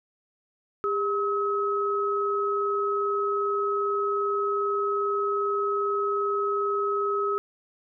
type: tone pair together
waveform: sine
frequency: 403.5 / 1281 Hz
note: G#4 / E6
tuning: -50 / -50 cents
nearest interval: octave + minor sixth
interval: 2000 cents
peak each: -26 dBFS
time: 0.84-7.38 s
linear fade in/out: 0 ms
effects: none